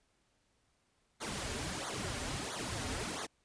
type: noise with flanger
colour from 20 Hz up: pink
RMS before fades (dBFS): -39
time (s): 1.2-3.27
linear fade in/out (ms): 20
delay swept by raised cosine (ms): 0.37 to 6.07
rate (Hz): 1.5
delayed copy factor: -1
effects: pink hiss -75 dBFS RMS until 3.44 s + resampled to 22050 Hz